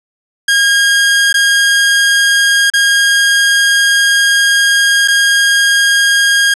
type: tone with dropouts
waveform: sawtooth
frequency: 1625 Hz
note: G#6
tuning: 38 cents flat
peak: -4 dBFS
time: 0.48-6.54 s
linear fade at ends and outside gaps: 5 ms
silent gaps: 1.328-1.341 / 2.701-2.736 / 5.077-5.082 s
effects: resampled to 24000 Hz + 7-bit